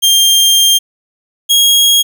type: tone pair in turn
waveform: sawtooth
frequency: 3194 / 3282 Hz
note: G7 / G#7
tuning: +32 / -21 cents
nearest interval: unison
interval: 47 cents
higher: second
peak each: -3 dBFS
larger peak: neither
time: 0.02-0.79 / 1.49-2.03 s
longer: first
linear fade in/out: 20 ms
effects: none